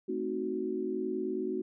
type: chord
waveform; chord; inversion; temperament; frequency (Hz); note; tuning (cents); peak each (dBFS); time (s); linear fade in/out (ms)
sine; A diminished seventh; none; equal; 220 / 261.6 / 311.1 / 370; A3 / C4 / Eb4 / Gb4; 0 / 0 / 0 / 0; -39 / -38 / -38 / -33; 0.08-1.62; 10
effects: none